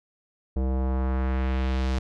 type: tone with low-pass filter sweep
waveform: square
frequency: 65 Hz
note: C2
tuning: 11 cents flat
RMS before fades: -25 dBFS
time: 0.56-1.99 s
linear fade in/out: 5 ms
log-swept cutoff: 520 to 5800 Hz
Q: 1.1
effects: none